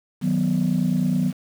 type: chord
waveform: sine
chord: B major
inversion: first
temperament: equal with one note detuned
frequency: 155.56 / 185 / 244.8 Hz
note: D#3 / F#3 / B3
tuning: 0 / 0 / -15 cents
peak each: -23 / -20 / -22 dBFS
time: 0.21-1.33 s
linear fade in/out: 50 ms
effects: tanh soft clip ceiling -13 dBFS + 7-bit